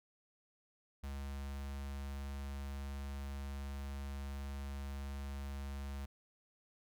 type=tone with notch filter; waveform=square; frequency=69.3 Hz; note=C#2; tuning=in tune; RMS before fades=-43 dBFS; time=1.03-6.06 s; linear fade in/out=10 ms; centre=400 Hz; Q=1.6; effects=none